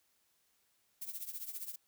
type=noise with tremolo; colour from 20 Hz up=violet; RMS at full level=-40 dBFS; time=1.01-1.76 s; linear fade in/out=10 ms; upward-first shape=triangle; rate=15 Hz; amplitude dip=85%; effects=white hiss -75 dBFS RMS until 1.87 s